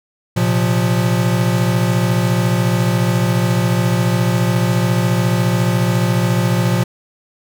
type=chord; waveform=square; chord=Bb suspended second; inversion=none; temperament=equal with one note detuned; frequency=116.54 / 130.81 / 176.24 Hz; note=Bb2 / C3 / F3; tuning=0 / 0 / +16 cents; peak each=-17 / -22 / -18 dBFS; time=0.36-6.84 s; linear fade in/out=10 ms; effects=none